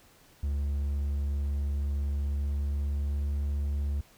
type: tone with pitch glide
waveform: triangle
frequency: 71 to 71.58 Hz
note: C#2 to D2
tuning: +42 to -44 cents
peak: -25 dBFS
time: 0.43-4.01 s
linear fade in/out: 5 ms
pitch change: +14 cents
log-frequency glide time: 2.05-3.32 s
effects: pink hiss -59 dBFS RMS until 4.17 s